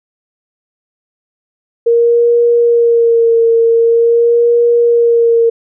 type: tone with vibrato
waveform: sine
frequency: 466.2 Hz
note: A#4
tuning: in tune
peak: -6 dBFS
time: 1.86-5.5 s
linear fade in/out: 10 ms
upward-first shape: sine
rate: 0.45 Hz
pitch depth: 27 cents each way
effects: none